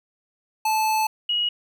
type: tone pair in turn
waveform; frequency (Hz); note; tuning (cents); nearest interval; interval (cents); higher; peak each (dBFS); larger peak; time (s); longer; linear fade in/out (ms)
square / sine; 871 / 2899; A5 / F#7; -18 / -36; octave + major sixth; 2082; second; -20; neither; 0.65-1.07 / 1.29-1.49; first; 5
effects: 10-bit